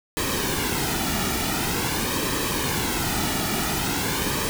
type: noise with flanger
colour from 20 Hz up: pink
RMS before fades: -25 dBFS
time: 0.17-4.49 s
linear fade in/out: 0 ms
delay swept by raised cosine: 1.4 to 1.92 ms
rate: 0.46 Hz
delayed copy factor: -0.6
effects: none